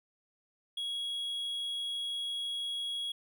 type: tone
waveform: triangle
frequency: 3322 Hz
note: G#7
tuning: in tune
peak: -32 dBFS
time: 0.77-3.12 s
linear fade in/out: 5 ms
effects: none